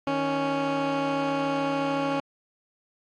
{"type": "tone pair together", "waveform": "15% pulse", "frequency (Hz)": [155.56, 277.4], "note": ["D#3", "C#4"], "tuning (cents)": [0, 1], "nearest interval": "minor seventh", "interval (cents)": 1001, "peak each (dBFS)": [-28, -18], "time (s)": [0.07, 2.2], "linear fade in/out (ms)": 2, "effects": ["low-pass 3000 Hz 12 dB/octave", "AAC 64 kbps"]}